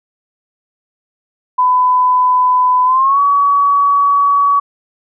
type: tone with pitch glide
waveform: sine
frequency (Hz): 1003 to 1132.4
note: B5 to C#6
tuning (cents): +26 to +37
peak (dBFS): -8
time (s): 1.58-4.6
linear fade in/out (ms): 10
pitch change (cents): +211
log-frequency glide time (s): 2.85-3.2
effects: none